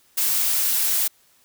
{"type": "noise", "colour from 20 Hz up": "blue", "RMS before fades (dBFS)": -21, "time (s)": [0.17, 1.08], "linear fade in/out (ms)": 10, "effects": ["white hiss -59 dBFS RMS until 1.44 s"]}